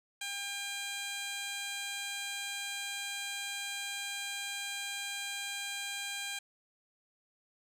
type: tone with band-pass filter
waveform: 15% pulse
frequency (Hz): 802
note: G5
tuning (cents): +39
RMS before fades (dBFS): -39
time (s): 0.21-6.39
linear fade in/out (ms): 5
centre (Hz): 5800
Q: 0.72
effects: none